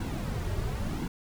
brown noise with flanger, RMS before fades -32 dBFS, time 0-1.08 s, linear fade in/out 5 ms, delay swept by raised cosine 1.6 to 4 ms, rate 0.94 Hz, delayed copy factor -0.6, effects none

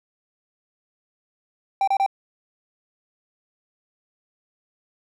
triangle tone bursts, 784 Hz, G5, in tune, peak -15 dBFS, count 3, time 1.81-2.063 s, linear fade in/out 2 ms, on 65 ms, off 29 ms, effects none

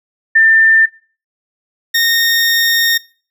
sine / 20% pulse tone pair in turn, 1791 / 1844.5 Hz, A6 / A#6, +30 / -19 cents, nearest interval minor second, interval 51 cents, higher second, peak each -5 dBFS, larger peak neither, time 0.35-0.86 / 1.94-2.98 s, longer second, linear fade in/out 10 ms, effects noise-tail reverb RT60 0.4 s tail -23 dB re dry

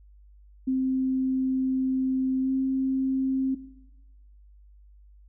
sine tone with pitch glide, 261.6 to 264.9 Hz, C4 to C4, 0 to +22 cents, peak -22 dBFS, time 0.67-3.55 s, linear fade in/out 10 ms, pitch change +22 cents, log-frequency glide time 2.41-2.51 s, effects noise-tail reverb RT60 1.0 s tail -17 dB re dry + added 50 Hz sine -50 dBFS peak until 5.28 s

